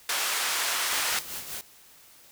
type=band-pass noise; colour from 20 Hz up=pink; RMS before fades=-28 dBFS; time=0.09-1.19 s; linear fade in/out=2 ms; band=1100 to 14000 Hz; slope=12 dB/octave
type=noise with tremolo; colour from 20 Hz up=white; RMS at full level=-35 dBFS; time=0.91-1.61 s; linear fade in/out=0 ms; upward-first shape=sine; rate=5.1 Hz; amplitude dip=55%
effects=white hiss -54 dBFS RMS until 2.31 s